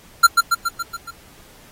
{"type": "tone with echo", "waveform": "square", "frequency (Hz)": 1374, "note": "F6", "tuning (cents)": -29, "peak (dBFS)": -6, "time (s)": [0.23, 0.27], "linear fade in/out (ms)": 10, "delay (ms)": 140, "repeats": 6, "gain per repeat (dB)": -4, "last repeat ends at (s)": 1.11, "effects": ["pink hiss -48 dBFS RMS until 1.71 s", "AAC 48 kbps"]}